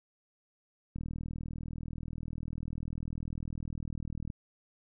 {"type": "click train", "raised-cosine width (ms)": 5, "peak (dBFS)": -27, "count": 135, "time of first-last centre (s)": [0.96, 4.302], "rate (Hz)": 40.1, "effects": []}